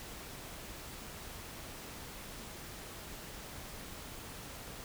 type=silence; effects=pink hiss -47 dBFS RMS until 4.84 s